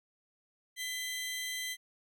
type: tone pair together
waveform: sawtooth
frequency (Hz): 2007 / 3165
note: B6 / G7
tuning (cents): +27 / +16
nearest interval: minor sixth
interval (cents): 789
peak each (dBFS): -34 / -37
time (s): 0.76-1.77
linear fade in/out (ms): 50
effects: none